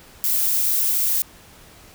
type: noise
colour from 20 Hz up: violet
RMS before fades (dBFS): -20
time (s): 0.24-1.22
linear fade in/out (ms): 0
effects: pink hiss -47 dBFS RMS until 1.94 s